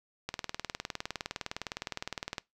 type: click train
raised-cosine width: 0.2 ms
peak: -17 dBFS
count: 42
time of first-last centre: 0.29-2.382 s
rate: 19.6 Hz
effects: noise-tail reverb RT60 0.2 s tail -22 dB re dry